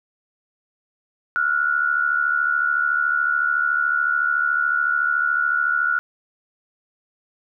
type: tone pair together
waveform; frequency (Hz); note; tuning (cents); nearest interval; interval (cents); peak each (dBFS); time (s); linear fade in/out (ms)
sine; 1380.2 / 1454; F6 / F#6; -21 / -31; minor second; 90; -22 / -19; 1.36-5.99; 0
effects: none

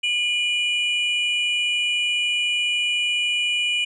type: tone pair together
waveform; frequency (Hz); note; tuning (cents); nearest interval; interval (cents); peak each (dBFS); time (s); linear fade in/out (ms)
triangle; 2428 / 2942; D#7 / F#7; -43 / -11; minor third; 332; -21; 0.03-3.85; 10
effects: resampled to 22050 Hz

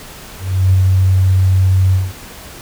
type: tone with ADSR envelope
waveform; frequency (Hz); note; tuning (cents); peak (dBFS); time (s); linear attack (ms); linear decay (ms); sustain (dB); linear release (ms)
sine; 94; F#2; +28; -6; 0.38-2.13; 360; 7; -2; 200
effects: pink hiss -34 dBFS RMS until 2.61 s

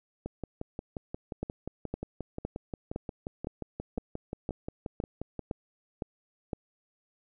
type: two click trains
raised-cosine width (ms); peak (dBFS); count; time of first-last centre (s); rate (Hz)
2; -19 / -22; 11 / 30; 1.43-6.532 / 0.26-5.393; 1.96 / 5.65
effects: none

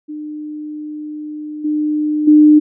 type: tone with level steps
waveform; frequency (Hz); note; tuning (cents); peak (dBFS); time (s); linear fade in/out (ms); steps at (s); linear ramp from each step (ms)
sine; 302; D4; +48; -24 / -14 / -4; 0.08-2.6; 20; 1.64 / 2.27; 10
effects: none

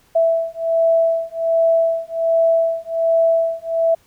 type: beating tone pair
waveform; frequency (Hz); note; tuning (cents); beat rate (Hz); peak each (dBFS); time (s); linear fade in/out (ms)
sine; 659.3 / 660.6; E5 / E5; 0 / +4; 1.3; -17; 0.15-3.95; 10
effects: pink hiss -56 dBFS RMS until 4.06 s

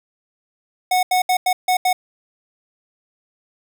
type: tone bursts at uneven times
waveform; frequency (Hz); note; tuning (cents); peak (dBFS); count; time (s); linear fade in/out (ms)
square; 735; F#5; -12; -15; 6; 0.91-1.03 / 1.11-1.22 / 1.29-1.37 / 1.46-1.53 / 1.68-1.77 / 1.85-1.93; 5
effects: none

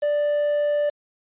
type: tone with quantisation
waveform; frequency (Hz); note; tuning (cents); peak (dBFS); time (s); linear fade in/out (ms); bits
triangle; 587.3; D5; 0; -17; 0.02-0.9; 10; 7
effects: resampled to 8000 Hz

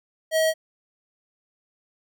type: tone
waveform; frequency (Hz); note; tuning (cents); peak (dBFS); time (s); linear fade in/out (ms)
square; 638; D#5; +43; -19; 0.31-0.54; 50
effects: none

